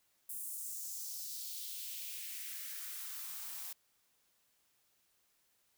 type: noise with high-pass filter sweep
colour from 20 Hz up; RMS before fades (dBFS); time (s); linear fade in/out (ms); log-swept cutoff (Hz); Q
blue; -44; 0.29-3.73; 5; 10000 to 760; 2
effects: white hiss -75 dBFS RMS until 5.77 s